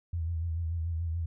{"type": "tone with vibrato", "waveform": "sine", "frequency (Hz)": 83, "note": "E2", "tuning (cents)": 12, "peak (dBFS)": -29, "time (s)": [0.13, 1.26], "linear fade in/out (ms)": 5, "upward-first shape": "sine", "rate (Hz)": 6.9, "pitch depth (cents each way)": 60, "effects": []}